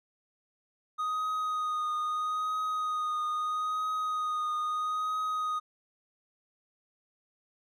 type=tone with vibrato; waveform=triangle; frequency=1244.5 Hz; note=D#6; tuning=in tune; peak=-27 dBFS; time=0.98-5.6 s; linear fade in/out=20 ms; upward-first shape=triangle; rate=0.77 Hz; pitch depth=23 cents each way; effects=none